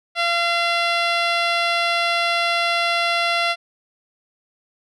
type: tone with low-pass filter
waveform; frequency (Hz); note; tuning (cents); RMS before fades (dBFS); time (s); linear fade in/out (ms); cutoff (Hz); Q
10% pulse; 685; F5; -34; -20; 0.15-3.56; 50; 5000; 0.77
effects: none